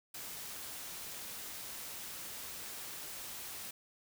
white noise, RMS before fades -45 dBFS, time 0.14-3.71 s, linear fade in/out 5 ms, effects none

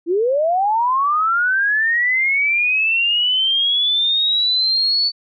sine linear sweep, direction up, 320 to 4493 Hz, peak -14 dBFS, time 0.06-5.12 s, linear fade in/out 50 ms, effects none

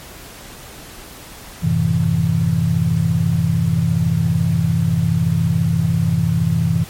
sine chord, F# half-diminished seventh, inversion none, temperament equal, 92.5 / 110 / 130.81 / 164.81 Hz, F#2 / A2 / C3 / E3, 0 / 0 / 0 / 0 cents, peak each -22 / -22 / -20 / -16 dBFS, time 1.62-6.85 s, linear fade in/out 20 ms, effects pink hiss -37 dBFS RMS until 6.89 s + MP3 64 kbps

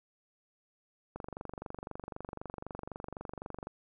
click train, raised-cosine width 1 ms, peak -26 dBFS, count 61, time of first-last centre 1.16-3.67 s, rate 23.9 Hz, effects none

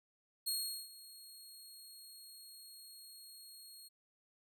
20% pulse tone with ADSR envelope, 4284 Hz, C8, 40 cents sharp, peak -28 dBFS, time 0.46-3.89 s, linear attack 17 ms, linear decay 400 ms, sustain -19 dB, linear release 19 ms, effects none

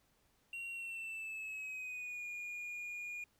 triangle tone with pitch glide, 2747 to 2433 Hz, F7 to D#7, -29 to -39 cents, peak -40 dBFS, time 0.53-3.24 s, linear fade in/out 2 ms, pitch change -210 cents, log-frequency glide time 0.71-2.25 s, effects pink hiss -74 dBFS RMS until 3.39 s

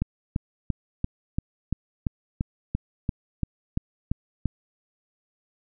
click train, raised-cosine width 5 ms, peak -12 dBFS, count 14, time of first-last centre 0.02-4.457 s, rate 2.93 Hz, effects none

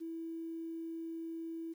sine tone, 328.8 Hz, E4, 4 cents flat, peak -39 dBFS, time 0-1.74 s, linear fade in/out 20 ms, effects 11-bit

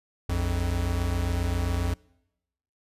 square tone pair together, 59.81 / 87.31 Hz, A#1 / F2, +45 / 0 cents, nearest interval perfect fifth, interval 655 cents, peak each -29 / -27 dBFS, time 0.29-1.94 s, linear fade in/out 5 ms, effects noise-tail reverb RT60 0.9 s tail -25 dB re dry + resampled to 32000 Hz

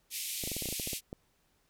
white band-pass noise, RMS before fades -38 dBFS, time 0.1-1.01 s, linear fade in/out 50 ms, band 2200 to 14000 Hz, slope 48 dB/octave
clicks, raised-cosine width 2 ms, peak -26 dBFS, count 12, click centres 0.438 / 0.475 / 0.517 / 0.566 / 0.623 / 0.657 / 0.688 / 0.726 / 0.798 / 0.874 / 0.932 / 1.129 s
effects pink hiss -72 dBFS RMS until 1.69 s

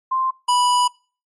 sine / square tone pair in turn, 1046.5 / 984 Hz, C6 / B5, 0 / -7 cents, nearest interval minor second, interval 107 cents, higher first, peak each -17 / -15 dBFS, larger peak second, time 0.11-0.31 / 0.48-0.88 s, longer second, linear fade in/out 10 ms, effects noise-tail reverb RT60 0.4 s tail -25 dB re dry + MP3 48 kbps

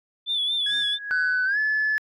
sine tone with vibrato, 3485 Hz, A7, 17 cents flat, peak -21 dBFS, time 0.26-0.99 s, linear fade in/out 50 ms, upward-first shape sine, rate 4.4 Hz, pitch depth 57 cents each way
sine tone with tremolo, 1661.2 Hz, G#6, in tune, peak -24 dBFS, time 0.66-1.47 s, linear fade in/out 5 ms, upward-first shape triangle, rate 2.3 Hz, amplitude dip 80%
sine tone with pitch glide, 1503 to 1726.5 Hz, F#6 to A6, +27 to -33 cents, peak -19 dBFS, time 1.11-1.98 s, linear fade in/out 0 ms, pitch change +240 cents, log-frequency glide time 1.45-1.58 s
effects tanh soft clip ceiling -17 dBFS

